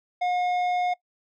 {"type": "tone with tanh clipping", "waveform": "sine", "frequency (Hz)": 719, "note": "F#5", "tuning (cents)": -50, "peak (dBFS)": -24, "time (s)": [0.21, 0.94], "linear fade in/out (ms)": 10, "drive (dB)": 10, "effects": ["noise-tail reverb RT60 0.1 s tail -21 dB re dry"]}